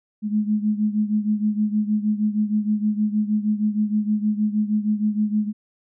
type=beating tone pair; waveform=sine; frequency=210 / 216.4 Hz; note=G#3 / A3; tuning=+19 / -29 cents; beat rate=6.4 Hz; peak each=-20 / -24 dBFS; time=0.22-5.53 s; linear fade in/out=50 ms; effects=none